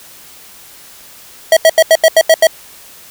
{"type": "tone bursts", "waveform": "square", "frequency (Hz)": 645, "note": "E5", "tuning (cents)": -38, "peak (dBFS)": -4, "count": 8, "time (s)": [1.52, 2.47], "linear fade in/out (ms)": 2, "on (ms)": 47, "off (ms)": 82, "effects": ["white hiss -38 dBFS RMS until 3.1 s"]}